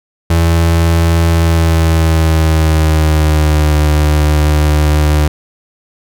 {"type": "tone with pitch glide", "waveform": "35% pulse", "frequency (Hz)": [83.3, 75.51], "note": ["E2", "D2"], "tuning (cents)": [19, 49], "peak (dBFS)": -6, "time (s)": [0.3, 5.28], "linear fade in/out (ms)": 5, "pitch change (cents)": -170, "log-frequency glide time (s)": [1.3, 3.79], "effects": []}